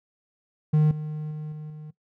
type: tone with level steps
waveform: triangle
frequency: 152.9 Hz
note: D#3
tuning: 30 cents flat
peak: -14 / -27 / -29 / -32 / -35 dBFS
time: 0.73-1.91 s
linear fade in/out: 10 ms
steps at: 0.91 / 1.31 / 1.52 / 1.7 s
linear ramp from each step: 2 ms
effects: noise-tail reverb RT60 0.1 s tail -19 dB re dry